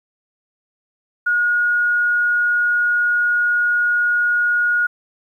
sine tone, 1442 Hz, F#6, 45 cents flat, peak -14 dBFS, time 1.26-4.87 s, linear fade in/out 10 ms, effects 9-bit

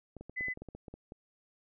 clicks, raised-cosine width 2 ms, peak -32 dBFS, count 12, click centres 0.167 / 0.21 / 0.296 / 0.409 / 0.484 / 0.574 / 0.62 / 0.687 / 0.75 / 0.882 / 0.94 / 1.121 s
sine tone, 2012 Hz, B6, 32 cents sharp, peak -33 dBFS, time 0.36-0.54 s, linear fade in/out 20 ms
effects none

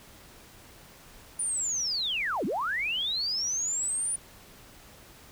sine linear two-way sweep, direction down then up, 9590 to 164.81 to 9590 Hz, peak -27 dBFS, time 1.39-4.16 s, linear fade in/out 5 ms, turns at 2.45 s, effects pink hiss -52 dBFS RMS until 5.31 s

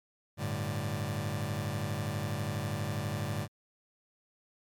sawtooth chord, G suspended second, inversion none, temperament just, 98 / 110.25 / 147 Hz, G2 / A2 / D3, 0 / +4 / +2 cents, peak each -32 dBFS, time 0.37-3.48 s, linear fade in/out 50 ms, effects MP3 96 kbps

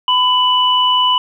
sine tone pair together, 1005 / 2970 Hz, B5 / F#7, +30 / +6 cents, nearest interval octave + perfect fifth, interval 1876 cents, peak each -13 dBFS, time 0.08-1.18 s, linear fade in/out 2 ms, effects 8-bit

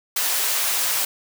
white high-pass noise, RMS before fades -22 dBFS, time 0.16-1.05 s, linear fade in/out 5 ms, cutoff 580 Hz, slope 12 dB/octave, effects none

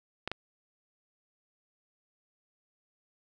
clicks, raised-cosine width 0.3 ms, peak -17 dBFS, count 2, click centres 0.276 / 0.316 s, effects none

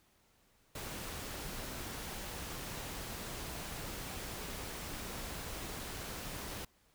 pink noise, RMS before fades -43 dBFS, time 0.75-6.65 s, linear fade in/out 5 ms, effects pink hiss -70 dBFS RMS until 6.94 s

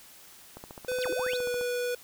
click train, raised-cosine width 1 ms, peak -28 dBFS, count 16, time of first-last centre 0.57-1.612 s, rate 14.4 Hz
square tone with pitch glide, 503 to 489.8 Hz, B4 to B4, +32 to -14 cents, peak -29 dBFS, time 0.88-1.95 s, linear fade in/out 5 ms, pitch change -46 cents, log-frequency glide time 1.27-1.46 s
sine exponential two-way sweep, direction down then up, 5960 to 301.3 to 4547 Hz, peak -34 dBFS, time 1.01-1.37 s, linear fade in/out 5 ms, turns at 1.1 s
effects white hiss -52 dBFS RMS until 2.03 s

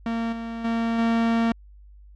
45% pulse tone with level steps, 229.6 Hz, A#3, 26 cents flat, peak -24 / -30 / -22 / -19 dBFS, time 0.06-1.52 s, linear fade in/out 2 ms, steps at 0.32 / 0.64 / 0.98 s, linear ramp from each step 10 ms, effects added 50 Hz sine -45 dBFS peak until 2.15 s + low-pass 3000 Hz 12 dB/octave

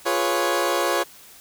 20% pulse chord, C# dominant seventh, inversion first, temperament equal, 349.2 / 415.3 / 493.9 / 554.4 Hz, E#4 / G#4 / B4 / C#5, 0 / 0 / 0 / 0 cents, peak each -20 / -23 / -23 / -19 dBFS, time 0.05-1.04 s, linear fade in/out 20 ms, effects white hiss -47 dBFS RMS until 1.4 s

